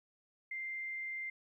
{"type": "tone", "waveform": "sine", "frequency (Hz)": 2093, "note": "C7", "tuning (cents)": 0, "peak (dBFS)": -38, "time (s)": [0.51, 1.3], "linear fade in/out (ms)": 5, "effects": ["13-bit"]}